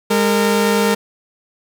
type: tone pair together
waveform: sawtooth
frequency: 204.3 / 458.6 Hz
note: G#3 / A#4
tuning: -28 / -28 cents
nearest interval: octave + major second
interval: 1400 cents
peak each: -12 dBFS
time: 0.1-0.95 s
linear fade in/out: 10 ms
effects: none